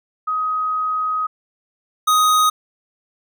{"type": "tone pair in turn", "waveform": ["sine", "square"], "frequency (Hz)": [1259, 1251], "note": ["D#6", "D#6"], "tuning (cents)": [20, 9], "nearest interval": "unison", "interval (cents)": 11, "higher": "first", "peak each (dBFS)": [-18, -13], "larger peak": "second", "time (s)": [[0.27, 1.27], [2.07, 2.5]], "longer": "first", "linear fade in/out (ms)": 10, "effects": []}